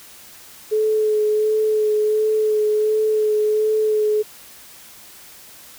sine tone with vibrato, 428.9 Hz, A4, 44 cents flat, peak -15 dBFS, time 0.71-4.23 s, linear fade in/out 20 ms, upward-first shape sine, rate 1.4 Hz, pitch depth 17 cents each way, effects white hiss -43 dBFS RMS until 5.78 s

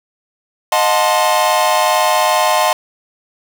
45% pulse chord, D# diminished seventh, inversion none, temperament equal with one note detuned, 622.3 / 724.8 / 880 / 1046.5 Hz, D#5 / F#5 / A5 / C6, 0 / -36 / 0 / 0 cents, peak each -17 dBFS, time 0.72-2.73 s, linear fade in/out 2 ms, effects none

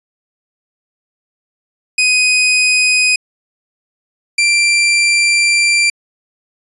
sawtooth tone pair in turn, 2500 / 2360 Hz, D#7 / D7, +8 / +8 cents, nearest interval minor second, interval 100 cents, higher first, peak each -6 dBFS, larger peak neither, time 1.98-3.16 / 4.38-5.9 s, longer second, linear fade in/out 5 ms, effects resampled to 24000 Hz

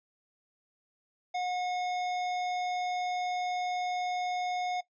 sine tone with tanh clipping, 724 Hz, F#5, 38 cents flat, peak -32 dBFS, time 1.34-4.81 s, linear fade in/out 10 ms, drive 18 dB, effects noise-tail reverb RT60 0.1 s tail -18 dB re dry + resampled to 16000 Hz

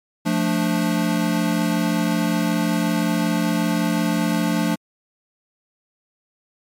square chord, D minor, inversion first, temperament equal, 174.61 / 220 / 293.7 Hz, F3 / A3 / D4, 0 / 0 / 0 cents, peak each -23 / -23 / -24 dBFS, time 0.25-4.76 s, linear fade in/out 20 ms, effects MP3 64 kbps

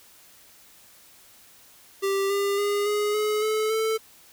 square tone with pitch steps, 392.4 / 400.2 / 408.1 / 416.2 / 424.5 / 432.9 / 441.5 Hz, G4 / G4 / G#4 / G#4 / G#4 / A4 / A4, +2 / +36 / -30 / +4 / +38 / -28 / +6 cents, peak -23 dBFS, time 2.02-3.98 s, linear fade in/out 20 ms, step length 280 ms, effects white hiss -53 dBFS RMS until 4.32 s

